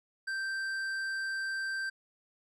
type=tone with tanh clipping; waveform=sine; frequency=1566 Hz; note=G6; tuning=2 cents flat; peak=-34 dBFS; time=0.27-1.9 s; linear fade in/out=10 ms; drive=10 dB; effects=none